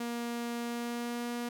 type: tone with pitch glide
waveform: sawtooth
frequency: 236.6 to 239.5 Hz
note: A#3 to A#3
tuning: +26 to +47 cents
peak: -30 dBFS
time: 0-1.49 s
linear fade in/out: 5 ms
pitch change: +21 cents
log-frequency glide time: 0.62-1.3 s
effects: none